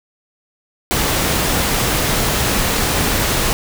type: noise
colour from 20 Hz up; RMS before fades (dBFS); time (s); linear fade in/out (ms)
pink; -17; 0.91-3.53; 0
effects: none